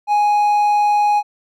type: tone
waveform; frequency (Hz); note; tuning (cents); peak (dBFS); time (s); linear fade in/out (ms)
triangle; 830.6; G#5; 0; -10; 0.07-1.23; 50
effects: none